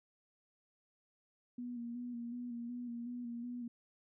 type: tone with vibrato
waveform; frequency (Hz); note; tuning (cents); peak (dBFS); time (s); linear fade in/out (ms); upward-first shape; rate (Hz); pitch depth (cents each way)
sine; 240; B3; -49; -40; 1.58-3.68; 5; square; 2.7; 30
effects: none